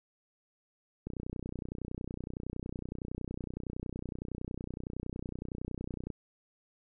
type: click train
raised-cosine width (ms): 3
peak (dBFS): -25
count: 156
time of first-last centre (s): 1.07-6.102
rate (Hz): 30.8
effects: none